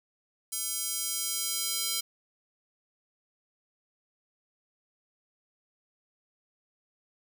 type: tone with high-pass filter sweep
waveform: square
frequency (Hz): 450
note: A4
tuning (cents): +39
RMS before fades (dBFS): -32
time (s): 0.52-2.01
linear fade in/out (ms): 10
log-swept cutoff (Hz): 7000 to 4400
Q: 1.2
effects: none